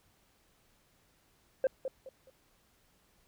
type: tone with echo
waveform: sine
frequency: 527 Hz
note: C5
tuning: 12 cents sharp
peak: -21 dBFS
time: 1.64-1.67 s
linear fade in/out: 2 ms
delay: 210 ms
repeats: 3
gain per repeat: -11 dB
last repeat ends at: 2.3 s
effects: tanh soft clip ceiling -23 dBFS + pink hiss -69 dBFS RMS until 3.27 s